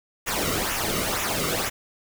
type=noise with flanger; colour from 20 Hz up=pink; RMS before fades=-26 dBFS; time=0.26-1.7 s; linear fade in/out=20 ms; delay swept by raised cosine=0.22 to 1.22 ms; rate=2.1 Hz; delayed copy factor=-0.65; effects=none